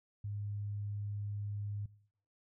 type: tone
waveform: sine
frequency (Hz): 102.7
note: G#2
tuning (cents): -19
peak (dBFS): -37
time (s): 0.24-1.86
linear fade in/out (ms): 5
effects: noise-tail reverb RT60 0.6 s tail -20 dB re dry

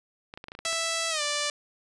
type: clicks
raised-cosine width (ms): 0.3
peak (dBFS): -24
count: 9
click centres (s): 0.339 / 0.375 / 0.441 / 0.484 / 0.519 / 0.551 / 0.59 / 0.659 / 0.728
type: tone with pitch glide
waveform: 5% pulse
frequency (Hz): 659.3 to 587.4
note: E5 to D5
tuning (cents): 0 to 0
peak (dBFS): -15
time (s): 0.65-1.5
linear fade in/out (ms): 2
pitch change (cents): -200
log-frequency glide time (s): 1.1-1.22
effects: resampled to 24000 Hz

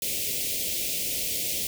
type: band-stop noise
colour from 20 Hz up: white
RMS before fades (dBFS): -29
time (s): 0.02-1.67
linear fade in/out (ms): 2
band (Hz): 630 to 2200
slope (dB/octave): 48
effects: none

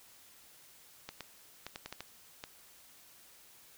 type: clicks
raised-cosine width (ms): 0.2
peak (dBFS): -24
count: 8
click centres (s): 1.09 / 1.207 / 1.666 / 1.759 / 1.86 / 1.926 / 2.006 / 2.439
effects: white hiss -59 dBFS RMS until 3.77 s

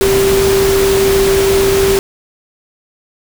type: tone in noise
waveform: sine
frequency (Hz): 390.2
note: G4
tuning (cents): -8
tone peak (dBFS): -9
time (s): 0.01-1.99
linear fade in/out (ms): 0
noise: pink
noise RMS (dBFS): -17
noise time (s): 0.01-1.99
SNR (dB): +5
effects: none

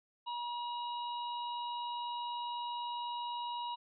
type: harmonic tone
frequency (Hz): 958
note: A#5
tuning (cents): +47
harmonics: 1 / 3 / 4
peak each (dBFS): -37 / -48 / -48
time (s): 0.26-3.76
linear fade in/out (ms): 20
effects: none

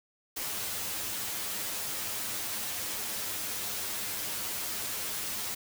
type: noise with comb filter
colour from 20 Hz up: white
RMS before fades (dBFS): -35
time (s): 0.36-5.55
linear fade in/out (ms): 10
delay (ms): 9.6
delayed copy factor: +0.7
effects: none

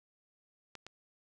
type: clicks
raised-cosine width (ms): 0.2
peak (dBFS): -29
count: 2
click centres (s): 0.753 / 0.866
effects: none

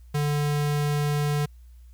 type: tone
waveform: square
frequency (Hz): 146.83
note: D3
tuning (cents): 0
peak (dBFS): -23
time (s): 0.14-1.46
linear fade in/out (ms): 10
effects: added 60 Hz sine -45 dBFS peak until 1.93 s + white hiss -68 dBFS RMS until 1.93 s

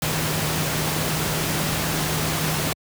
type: tone in noise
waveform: sine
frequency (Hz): 155.56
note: D#3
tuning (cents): 0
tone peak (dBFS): -27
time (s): 0.02-2.73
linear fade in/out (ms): 2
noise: pink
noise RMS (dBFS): -24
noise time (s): 0.02-2.73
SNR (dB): -6
effects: high-pass 80 Hz 12 dB/octave

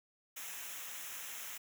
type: noise with comb filter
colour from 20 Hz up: white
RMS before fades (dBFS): -45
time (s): 0.36-1.58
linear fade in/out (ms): 10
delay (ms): 0.22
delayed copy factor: -0.7
effects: none

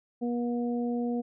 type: harmonic tone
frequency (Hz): 240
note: B3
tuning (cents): -49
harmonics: 1 / 2 / 3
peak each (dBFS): -28 / -34 / -40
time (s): 0.21-1.22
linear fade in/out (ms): 20
effects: none

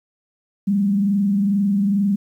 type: tone with frequency modulation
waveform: sine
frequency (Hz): 200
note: G3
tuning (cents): +35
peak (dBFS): -15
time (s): 0.67-2.16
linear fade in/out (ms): 10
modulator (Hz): 22.3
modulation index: 0.45
effects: 9-bit

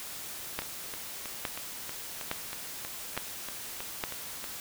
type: two click trains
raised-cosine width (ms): 0.3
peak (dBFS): -14 / -22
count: 5 / 13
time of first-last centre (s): 0.59-4.038 / 0.62-4.442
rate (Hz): 1.16 / 3.14
effects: white hiss -41 dBFS RMS until 4.6 s

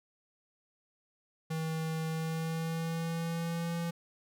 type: tone with pitch glide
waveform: square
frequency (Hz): 160.3 to 169.05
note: E3 to E3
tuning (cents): -48 to +44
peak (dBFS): -33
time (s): 1.5-3.91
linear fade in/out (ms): 10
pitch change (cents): +92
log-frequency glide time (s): 2.09-3.77
effects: none

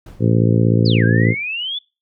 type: noise with exponential decay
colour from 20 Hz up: brown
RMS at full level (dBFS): -32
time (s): 0.06-0.52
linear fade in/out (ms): 5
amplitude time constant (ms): 98
type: harmonic tone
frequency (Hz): 56.5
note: A1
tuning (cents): +47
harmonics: 2 / 3 / 4 / 5 / 6 / 7 / 8 / 9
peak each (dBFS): -14 / -18 / -20 / -22 / -24 / -25 / -26 / -27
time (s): 0.19-1.35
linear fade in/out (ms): 50
type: exponential two-way sweep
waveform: sine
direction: down then up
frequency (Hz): 5200 to 1563 to 3521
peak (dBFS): -21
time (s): 0.85-1.79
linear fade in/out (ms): 10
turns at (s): 1.04
effects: noise-tail reverb RT60 0.3 s tail -25 dB re dry

